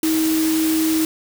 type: tone in noise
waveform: sine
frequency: 318.1 Hz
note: D#4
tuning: 38 cents sharp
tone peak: -16 dBFS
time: 0.03-1.05 s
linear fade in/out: 2 ms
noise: white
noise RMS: -26 dBFS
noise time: 0.03-1.05 s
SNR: +7 dB
effects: none